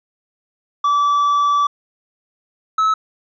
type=tone pair in turn; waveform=triangle; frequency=1156 / 1296.7 Hz; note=D6 / E6; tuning=-28 / -29 cents; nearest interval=major second; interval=199 cents; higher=second; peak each=-11 dBFS; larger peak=neither; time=0.84-1.67 / 2.78-2.94 s; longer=first; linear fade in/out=5 ms; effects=resampled to 16000 Hz